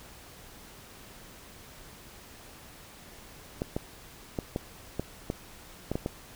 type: clicks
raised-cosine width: 2 ms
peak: -16 dBFS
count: 9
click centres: 3.619 / 3.765 / 4.388 / 4.561 / 4.996 / 5.301 / 5.916 / 5.955 / 6.061 s
effects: pink hiss -50 dBFS RMS until 6.35 s